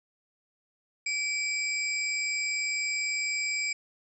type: tone cluster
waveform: sine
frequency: 2320 / 4918 / 7540 Hz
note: D7 / D#8 / A#8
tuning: -22 / -21 / +19 cents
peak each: -29 / -36 / -35 dBFS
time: 1.06-3.73 s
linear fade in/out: 5 ms
effects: none